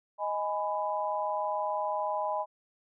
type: chord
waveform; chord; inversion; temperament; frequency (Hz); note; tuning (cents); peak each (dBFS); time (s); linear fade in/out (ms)
sine; G# minor; second; just; 623 / 830.6 / 996.7; D#5 / G#5 / B5; +2 / 0 / +16; -33; 0.18-2.46; 50
effects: none